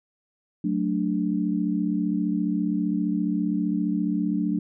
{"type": "chord", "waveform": "sine", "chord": "D major", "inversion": "first", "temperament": "equal", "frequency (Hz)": [185, 220, 293.7], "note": ["F#3", "A3", "D4"], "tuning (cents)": [0, 0, 0], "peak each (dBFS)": [-26, -27, -26], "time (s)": [0.64, 4.59], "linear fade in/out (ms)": 5, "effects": []}